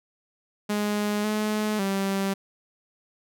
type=tone with pitch steps; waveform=sawtooth; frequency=208 / 213.1 / 195.3 Hz; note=G#3 / G#3 / G3; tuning=+3 / +45 / -6 cents; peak=-20 dBFS; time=0.69-2.34 s; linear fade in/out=10 ms; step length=550 ms; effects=none